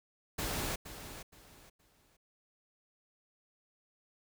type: noise with echo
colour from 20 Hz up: pink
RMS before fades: -36 dBFS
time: 0.38-0.76 s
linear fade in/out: 10 ms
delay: 470 ms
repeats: 3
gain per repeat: -11 dB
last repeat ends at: 2.17 s
effects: none

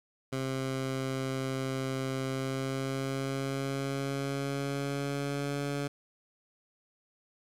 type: tone with pitch glide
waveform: 15% pulse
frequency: 132.7 to 142.22 Hz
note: C3 to C#3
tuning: +25 to +45 cents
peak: -25 dBFS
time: 0.32-5.88 s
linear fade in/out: 10 ms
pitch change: +120 cents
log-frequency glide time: 2.25-5.59 s
effects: low-pass 11000 Hz 12 dB/octave + 10-bit

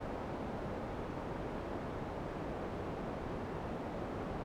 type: low-pass noise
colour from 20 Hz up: white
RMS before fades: -41 dBFS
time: 0-4.44 s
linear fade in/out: 20 ms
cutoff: 620 Hz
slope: 12 dB/octave
effects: none

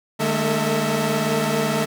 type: tone cluster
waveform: sawtooth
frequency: 150.8 / 208.3 / 226.8 / 448.9 / 650 Hz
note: D3 / G#3 / A#3 / A4 / E5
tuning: +46 / +5 / -47 / +35 / -24 cents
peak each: -22 dBFS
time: 0.19-1.86 s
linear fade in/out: 20 ms
effects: none

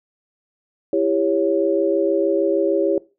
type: chord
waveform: sine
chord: C# diminished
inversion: first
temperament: just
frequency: 332.6 / 399.1 / 554.4 Hz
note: E4 / G4 / C#5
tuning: +16 / +31 / 0 cents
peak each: -20 dBFS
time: 0.93-2.98 s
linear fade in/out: 2 ms
effects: noise-tail reverb RT60 0.3 s tail -21 dB re dry

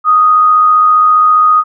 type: tone with amplitude modulation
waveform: sine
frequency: 1244.5 Hz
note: D#6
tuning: in tune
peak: -3 dBFS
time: 0.04-1.64 s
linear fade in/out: 50 ms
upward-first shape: sine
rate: 95 Hz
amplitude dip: 30%
effects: none

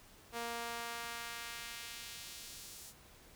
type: tone with high-pass filter sweep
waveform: sawtooth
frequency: 234.1 Hz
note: A#3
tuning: 8 cents sharp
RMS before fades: -45 dBFS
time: 0.32-2.94 s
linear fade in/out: 50 ms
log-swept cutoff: 530 to 7000 Hz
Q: 0.82
effects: pink hiss -60 dBFS RMS until 3.35 s

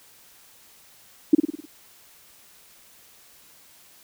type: tone with echo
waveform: sine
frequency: 305 Hz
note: D#4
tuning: 34 cents flat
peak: -8 dBFS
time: 1.33-1.35 s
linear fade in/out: 5 ms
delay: 51 ms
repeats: 6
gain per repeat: -5 dB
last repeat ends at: 1.656 s
effects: white hiss -53 dBFS RMS until 4.03 s

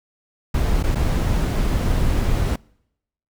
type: noise with dropouts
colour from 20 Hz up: brown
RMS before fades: -19 dBFS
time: 0.54-2.56 s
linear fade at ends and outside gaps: 5 ms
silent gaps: 0.828-0.837 / 0.949-0.954 s
effects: noise-tail reverb RT60 0.8 s tail -26 dB re dry

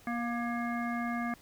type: harmonic tone with a mistuned harmonic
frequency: 237.8 Hz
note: A#3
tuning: 35 cents sharp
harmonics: 1 / 3 / 5 / 7 / 9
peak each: -33 / -38 / -40 / -41 / -43 dBFS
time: 0.07-1.34 s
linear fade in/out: 2 ms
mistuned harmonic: 3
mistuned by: -19 cents
effects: pink hiss -58 dBFS RMS until 1.41 s

